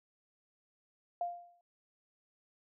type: tone with exponential decay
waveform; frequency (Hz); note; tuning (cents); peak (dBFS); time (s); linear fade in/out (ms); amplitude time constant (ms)
sine; 698.5; F5; 0; -30; 1.21-1.61; 2; 86
effects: none